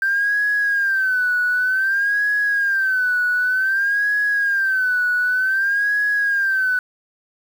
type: tone with vibrato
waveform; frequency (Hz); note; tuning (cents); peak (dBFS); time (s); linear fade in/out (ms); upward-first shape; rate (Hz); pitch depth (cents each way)
sine; 1568; G6; 0; -15; 0.02-6.79; 2; sine; 0.54; 110
effects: tanh soft clip ceiling -11 dBFS + 7-bit